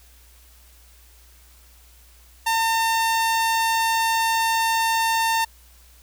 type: tone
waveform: sawtooth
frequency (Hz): 905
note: A5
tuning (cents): +48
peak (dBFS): -15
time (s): 2.46-5.45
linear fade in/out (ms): 10
effects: added 60 Hz sine -50 dBFS peak until 6.02 s + white hiss -54 dBFS RMS until 6.02 s